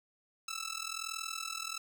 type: tone with amplitude modulation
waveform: 10% pulse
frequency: 1318.5 Hz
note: E6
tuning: in tune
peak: -26 dBFS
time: 0.48-1.78 s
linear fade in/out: 5 ms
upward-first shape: sine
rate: 41.2 Hz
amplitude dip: 85%
effects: none